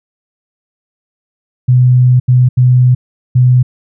sine tone bursts at uneven times, 125.7 Hz, B2, 31 cents sharp, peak -4 dBFS, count 4, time 1.68-2.2 / 2.28-2.49 / 2.57-2.95 / 3.35-3.63 s, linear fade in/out 10 ms, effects none

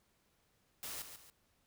white noise with echo, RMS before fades -44 dBFS, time 0.83-1.02 s, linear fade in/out 0 ms, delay 140 ms, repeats 2, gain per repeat -8 dB, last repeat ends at 1.3 s, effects pink hiss -75 dBFS RMS until 1.66 s

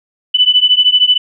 sine beating tone pair, 2983 / 2996 Hz, F#7 / F#7, +13 / +21 cents, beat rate 13 Hz, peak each -10 dBFS, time 0.34-1.18 s, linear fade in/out 10 ms, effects none

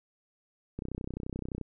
click train, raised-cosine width 3 ms, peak -23 dBFS, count 27, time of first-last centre 0.79-1.613 s, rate 31.6 Hz, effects none

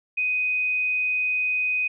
sine tone, 2500 Hz, D#7, 8 cents sharp, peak -21 dBFS, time 0.17-1.88 s, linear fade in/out 10 ms, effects none

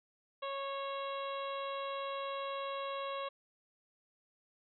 harmonic tone with a mistuned harmonic, 551 Hz, C#5, 11 cents flat, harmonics 1 / 2 / 3 / 4 / 5 / 6 / 7, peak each -40 / -40 / -53 / -53 / -50 / -51 / -52 dBFS, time 0.42-3.29 s, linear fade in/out 10 ms, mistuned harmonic 4, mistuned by -16 cents, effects none

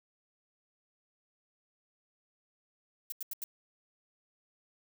violet noise bursts, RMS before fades -38 dBFS, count 4, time 3.1-3.44 s, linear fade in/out 2 ms, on 22 ms, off 84 ms, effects none

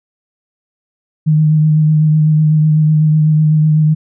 sine tone with vibrato, 154.3 Hz, D#3, 14 cents flat, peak -7 dBFS, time 1.26-3.95 s, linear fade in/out 20 ms, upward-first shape triangle, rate 8 Hz, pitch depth 26 cents each way, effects none

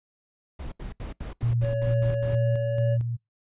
brown noise bursts, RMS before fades -35 dBFS, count 9, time 0.59-2.352 s, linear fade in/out 5 ms, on 130 ms, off 74 ms
sine tone with tremolo, 117.8 Hz, A#2, 19 cents sharp, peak -21 dBFS, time 1.42-3.17 s, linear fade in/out 20 ms, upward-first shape square, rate 2.2 Hz, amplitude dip 45%
triangle tone with pitch glide, 563 to 568.9 Hz, C#5 to C#5, +27 to +45 cents, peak -25 dBFS, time 1.61-2.98 s, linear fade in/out 50 ms, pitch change +18 cents, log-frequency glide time 2.12-2.86 s
effects noise-tail reverb RT60 0.2 s tail -26 dB re dry + resampled to 8000 Hz

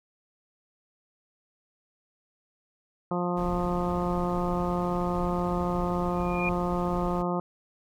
harmonic tone, 176.7 Hz, F3, 21 cents sharp, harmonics 1 / 2 / 3 / 4 / 5 / 6 / 7, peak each -29 / -32 / -34 / -35 / -36 / -37 / -37 dBFS, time 3.11-7.4 s, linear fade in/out 2 ms
brown noise, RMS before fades -37 dBFS, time 3.36-7.23 s, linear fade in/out 20 ms
sine tone with exponential growth, 2423 Hz, D#7, 47 cents flat, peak -25 dBFS, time 6.07-6.49 s, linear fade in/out 2 ms, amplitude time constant 91 ms
effects none

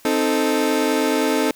30% pulse chord, A diminished, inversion first, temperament equal, 261.6 / 311.1 / 440 Hz, C4 / Eb4 / A4, 0 / 0 / 0 cents, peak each -19 dBFS, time 0.05-1.51 s, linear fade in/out 2 ms, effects white hiss -51 dBFS RMS until 1.55 s

